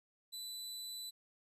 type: tone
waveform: sawtooth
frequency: 3988 Hz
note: B7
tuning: 16 cents sharp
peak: -40 dBFS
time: 0.32-1.11 s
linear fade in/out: 20 ms
effects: resampled to 32000 Hz + 13-bit